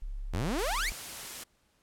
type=tone; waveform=sine; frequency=34.65 Hz; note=C#1; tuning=in tune; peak=-34 dBFS; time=0.02-0.92 s; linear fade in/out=0 ms
type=exponential sweep; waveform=sawtooth; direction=up; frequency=73.9 to 2466 Hz; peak=-26 dBFS; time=0.33-0.9 s; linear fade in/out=10 ms
type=noise; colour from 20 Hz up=white; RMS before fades=-41 dBFS; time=0.58-1.44 s; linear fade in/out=10 ms
effects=pink hiss -70 dBFS RMS until 1.82 s + low-pass 12000 Hz 12 dB/octave